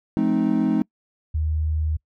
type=chord; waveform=triangle; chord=F dominant seventh; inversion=none; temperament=equal with one note detuned; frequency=174.61 / 215.1 / 261.6 / 311.1 Hz; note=F3 / A3 / C4 / Eb4; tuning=0 / -39 / 0 / 0 cents; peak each=-25 / -20 / -21 / -21 dBFS; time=0.17-0.82 s; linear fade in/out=0 ms
type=tone; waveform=sine; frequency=77.78 Hz; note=D#2; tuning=in tune; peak=-20 dBFS; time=1.34-1.97 s; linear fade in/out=10 ms
effects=noise-tail reverb RT60 0.1 s tail -26 dB re dry